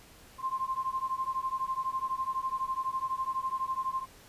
sine beating tone pair, 1046.5 / 1058.5 Hz, C6 / C6, 0 / +20 cents, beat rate 12 Hz, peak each -33 / -33 dBFS, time 0.38-4.06 s, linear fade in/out 50 ms, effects pink hiss -55 dBFS RMS until 4.28 s + resampled to 32000 Hz

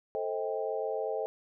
sine chord, A half-diminished seventh, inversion none, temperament just, 440 / 528 / 633.6 / 792 Hz, A4 / C5 / Eb5 / G5, 0 / +16 / +31 / +18 cents, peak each -34 / -36 / -36 / -39 dBFS, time 0.15-1.26 s, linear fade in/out 0 ms, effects none

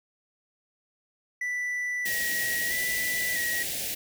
triangle tone with vibrato, 1941 Hz, B6, 31 cents flat, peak -26 dBFS, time 1.41-3.63 s, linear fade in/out 5 ms, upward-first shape square, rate 0.77 Hz, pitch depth 30 cents each way
white band-stop noise, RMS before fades -32 dBFS, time 2.05-3.95 s, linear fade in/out 10 ms, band 760 to 1700 Hz, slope 48 dB/octave
effects none

